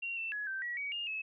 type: tone with pitch steps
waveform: sine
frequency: 2751 / 2678 / 1684 / 1558 / 1924 / 2261 / 2829 / 2589 Hz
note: F7 / E7 / G#6 / G6 / B6 / C#7 / F7 / E7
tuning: -27 / +27 / +24 / -11 / -46 / +34 / +22 / -32 cents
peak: -35 dBFS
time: 0.02-1.22 s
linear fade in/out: 10 ms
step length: 150 ms
effects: none